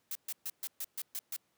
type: noise bursts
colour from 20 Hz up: blue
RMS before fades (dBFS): -38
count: 8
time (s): 0.11-1.364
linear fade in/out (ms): 2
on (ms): 43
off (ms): 130
effects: pink hiss -75 dBFS RMS until 1.57 s + high-pass 150 Hz 12 dB/octave